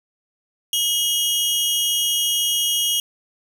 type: tone pair together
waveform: sawtooth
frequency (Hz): 2900 / 3254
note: F#7 / G#7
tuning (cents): -35 / -36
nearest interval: major second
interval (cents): 199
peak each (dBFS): -18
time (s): 0.73-3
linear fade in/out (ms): 2
effects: none